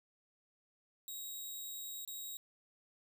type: tone with dropouts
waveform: 5% pulse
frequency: 3810 Hz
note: A#7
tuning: 37 cents sharp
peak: -35 dBFS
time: 1.08-2.37 s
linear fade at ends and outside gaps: 1 ms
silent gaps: 2.05-2.076 s
effects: none